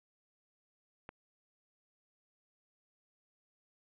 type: click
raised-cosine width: 0.5 ms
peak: -30 dBFS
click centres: 1.091 s
effects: resampled to 8000 Hz